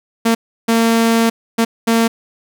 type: tone bursts at uneven times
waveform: sawtooth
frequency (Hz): 228.4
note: A#3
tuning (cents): -35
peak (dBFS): -7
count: 4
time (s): 0.25-0.35 / 0.68-1.3 / 1.58-1.65 / 1.87-2.08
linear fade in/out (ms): 10
effects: none